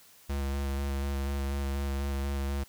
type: tone with vibrato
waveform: square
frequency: 69.3 Hz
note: C#2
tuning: in tune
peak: -30 dBFS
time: 0.29-2.64 s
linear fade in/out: 10 ms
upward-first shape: square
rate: 4.1 Hz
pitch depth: 16 cents each way
effects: white hiss -57 dBFS RMS until 2.68 s